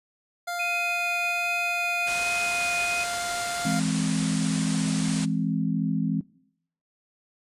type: tone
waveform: 25% pulse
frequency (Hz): 698.5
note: F5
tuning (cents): 0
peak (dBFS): -25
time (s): 0.47-3.8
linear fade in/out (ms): 10
type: tone with vibrato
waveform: sine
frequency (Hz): 2487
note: D#7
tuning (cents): -1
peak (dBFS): -26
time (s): 0.59-3.04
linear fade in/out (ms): 10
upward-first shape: triangle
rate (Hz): 1.3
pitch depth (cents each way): 10
type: low-pass noise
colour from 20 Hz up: white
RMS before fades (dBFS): -35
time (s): 2.06-5.26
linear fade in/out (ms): 20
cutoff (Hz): 9900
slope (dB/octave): 96
type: chord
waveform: sine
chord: E augmented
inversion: none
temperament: equal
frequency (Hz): 164.81 / 207.7 / 261.6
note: E3 / G#3 / B#3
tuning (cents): 0 / 0 / 0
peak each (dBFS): -27 / -27 / -28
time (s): 3.65-6.21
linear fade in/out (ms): 5
effects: noise-tail reverb RT60 0.7 s tail -21 dB re dry + resampled to 32000 Hz